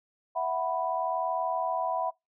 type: chord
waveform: sine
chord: E suspended second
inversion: none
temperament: equal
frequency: 659.3 / 740 / 987.8 Hz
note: E5 / F#5 / B5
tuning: 0 / 0 / 0 cents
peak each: -31 dBFS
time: 0.35-2.11 s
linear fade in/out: 20 ms
effects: noise-tail reverb RT60 0.2 s tail -26 dB re dry